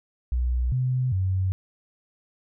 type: tone with pitch steps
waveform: sine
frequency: 61.5 / 127.7 / 94 Hz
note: B1 / C3 / F#2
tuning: -7 / -42 / +28 cents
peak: -21 dBFS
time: 0.32-1.52 s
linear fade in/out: 0 ms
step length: 400 ms
effects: none